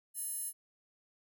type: tone with high-pass filter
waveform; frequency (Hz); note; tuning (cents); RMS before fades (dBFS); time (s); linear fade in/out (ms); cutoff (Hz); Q
square; 587.3; D5; 0; -39; 0.14-0.53; 50; 11000; 4.8
effects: none